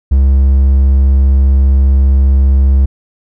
triangle tone, 67.5 Hz, C#2, 45 cents flat, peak -3 dBFS, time 0.11-2.86 s, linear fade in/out 10 ms, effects none

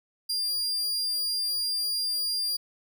40% pulse tone, 4799 Hz, D8, 37 cents sharp, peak -25 dBFS, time 0.29-2.57 s, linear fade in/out 10 ms, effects 11-bit

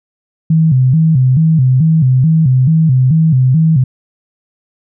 sine tone with vibrato, 144 Hz, D3, 34 cents flat, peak -6 dBFS, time 0.5-3.84 s, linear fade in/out 5 ms, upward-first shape square, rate 2.3 Hz, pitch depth 190 cents each way, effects none

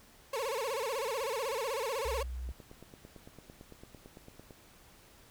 30% pulse tone with vibrato, 493.9 Hz, B4, in tune, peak -30 dBFS, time 0.33-2.23 s, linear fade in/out 5 ms, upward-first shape sine, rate 16 Hz, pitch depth 230 cents each way
sine tone, 62.3 Hz, B1, 16 cents sharp, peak -36 dBFS, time 2.05-2.52 s, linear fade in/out 5 ms
click train, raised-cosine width 2 ms, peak -36 dBFS, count 19, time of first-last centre 2.49-4.508 s, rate 8.92 Hz
effects pink hiss -59 dBFS RMS until 5.3 s

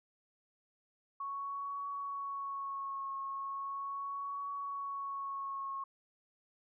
sine tone with vibrato, 1107 Hz, C#6, 3 cents flat, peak -37 dBFS, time 1.2-5.84 s, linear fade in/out 5 ms, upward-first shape triangle, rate 0.38 Hz, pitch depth 27 cents each way, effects none

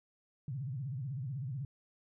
sine tone with vibrato, 132.3 Hz, C3, 20 cents sharp, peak -36 dBFS, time 0.48-1.65 s, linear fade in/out 2 ms, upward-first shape sine, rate 16 Hz, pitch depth 220 cents each way, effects none

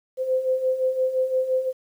sine beating tone pair, 513 / 518.8 Hz, C5 / C5, -34 / -15 cents, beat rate 5.8 Hz, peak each -27 / -21 dBFS, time 0.17-1.73 s, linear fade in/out 50 ms, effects 9-bit

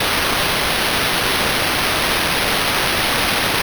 white noise with sample-and-hold, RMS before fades -18 dBFS, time 0-3.62 s, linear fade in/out 5 ms, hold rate 7350 Hz, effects none

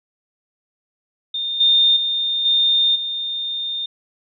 sine tone with level steps, 3633 Hz, A#7, 45 cents flat, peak -21 / -11 / -18 / -13 / -22 dBFS, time 1.34-3.86 s, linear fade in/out 5 ms, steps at 1.6 / 1.96 / 2.45 / 2.95 s, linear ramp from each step 10 ms, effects none

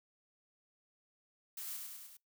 blue noise with echo, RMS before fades -44 dBFS, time 1.57-1.77 s, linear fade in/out 5 ms, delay 100 ms, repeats 4, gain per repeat -3 dB, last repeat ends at 2.17 s, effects noise-tail reverb RT60 0.2 s tail -25 dB re dry

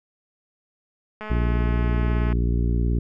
click train, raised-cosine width 0.5 ms, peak -20 dBFS, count 240, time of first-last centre 1.21-2.327 s, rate 214 Hz
harmonic tone, 58.8 Hz, A#1, 16 cents sharp, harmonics 1 / 2 / 3 / 4 / 5 / 6 / 7, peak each -20 / -26 / -30 / -32 / -34 / -36 / -37 dBFS, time 1.3-2.99 s, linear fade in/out 5 ms
effects none

